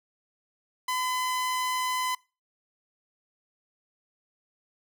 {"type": "tone", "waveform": "sawtooth", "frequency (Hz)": 1013, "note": "B5", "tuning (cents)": 44, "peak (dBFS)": -23, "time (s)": [0.88, 2.15], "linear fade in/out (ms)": 5, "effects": ["noise-tail reverb RT60 0.3 s tail -23 dB re dry"]}